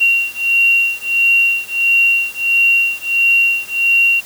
sine beating tone pair, 2752 / 2753.5 Hz, F7 / F7, -26 / -25 cents, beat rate 1.5 Hz, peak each -14 dBFS, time 0-4.21 s, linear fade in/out 20 ms, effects white hiss -36 dBFS RMS until 4.25 s

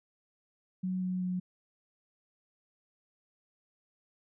sine tone with pitch steps, 185 / 183.51 / 182.03 Hz, F#3 / F#3 / F#3, 0 / -14 / -28 cents, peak -30 dBFS, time 0.83-1.4 s, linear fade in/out 10 ms, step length 190 ms, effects none

